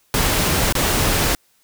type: noise with dropouts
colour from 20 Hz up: pink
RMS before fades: -18 dBFS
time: 0.14-1.35 s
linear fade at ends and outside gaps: 1 ms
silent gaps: 0.725-0.752 s
effects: white hiss -60 dBFS RMS until 1.63 s